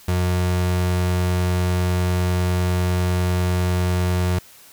35% pulse tone, 90 Hz, F#2, 47 cents flat, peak -16 dBFS, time 0.08-4.39 s, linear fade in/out 5 ms, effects white hiss -47 dBFS RMS until 4.72 s

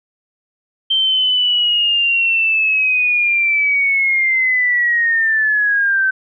sine linear sweep, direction down, 3136 to 1534 Hz, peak -12 dBFS, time 0.9-6.11 s, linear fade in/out 10 ms, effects none

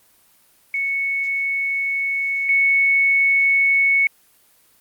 sine tone pair in turn, 2212 / 2212 Hz, C#7 / C#7, -4 / -4 cents, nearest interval unison, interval 0 cents, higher neither, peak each -19 / -13 dBFS, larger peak second, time 0.74-2.49 / 2.49-4.07 s, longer first, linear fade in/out 2 ms, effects white hiss -56 dBFS RMS until 4.8 s + Opus 24 kbps

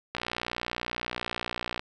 click train, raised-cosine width 0.3 ms, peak -15 dBFS, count 100, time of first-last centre 0.15-1.795 s, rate 60.2 Hz, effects none

